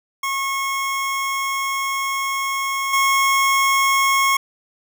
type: tone with level steps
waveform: 25% pulse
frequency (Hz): 1090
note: C#6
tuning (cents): -29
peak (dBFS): -17 / -11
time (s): 0.23-4.37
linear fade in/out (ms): 5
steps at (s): 2.93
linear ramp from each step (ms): 5
effects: none